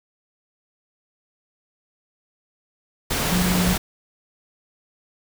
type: tone in noise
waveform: sine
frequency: 180 Hz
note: F#3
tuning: 47 cents flat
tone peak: -19 dBFS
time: 3.31-3.74 s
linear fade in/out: 10 ms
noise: pink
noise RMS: -23 dBFS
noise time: 3.1-3.78 s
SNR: +1 dB
effects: none